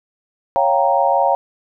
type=chord; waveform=sine; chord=G half-diminished seventh; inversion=second; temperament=equal; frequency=554.4 / 698.5 / 784 / 932.3 Hz; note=Db5 / F5 / G5 / Bb5; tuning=0 / 0 / 0 / 0 cents; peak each=-18 dBFS; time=0.56-1.35 s; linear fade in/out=0 ms; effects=none